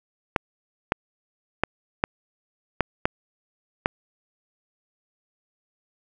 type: clicks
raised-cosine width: 0.5 ms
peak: -4 dBFS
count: 7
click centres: 0.362 / 0.921 / 1.636 / 2.039 / 2.807 / 3.055 / 3.859 s
effects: none